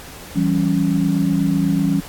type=chord; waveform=sine; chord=C# diminished; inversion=first; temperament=equal with one note detuned; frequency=164.81 / 192.85 / 277.2 Hz; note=E3 / G3 / C#4; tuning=0 / -28 / 0 cents; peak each=-19 dBFS; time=0.35-2.01 s; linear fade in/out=20 ms; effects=pink hiss -37 dBFS RMS until 2.08 s + AAC 64 kbps